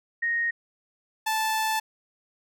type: tone pair in turn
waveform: sine / sawtooth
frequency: 1864.7 / 877 Hz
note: A#6 / A5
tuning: 0 / -6 cents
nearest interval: octave + minor second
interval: 1306 cents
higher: first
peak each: -23 / -20 dBFS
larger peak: second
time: 0.22-0.51 / 1.26-1.8 s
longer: second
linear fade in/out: 10 ms
effects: none